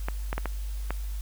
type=clicks; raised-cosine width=0.5 ms; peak=-15 dBFS; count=5; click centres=0.085 / 0.329 / 0.38 / 0.457 / 0.906 s; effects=added 50 Hz sine -30 dBFS peak until 1.21 s + white hiss -50 dBFS RMS until 1.21 s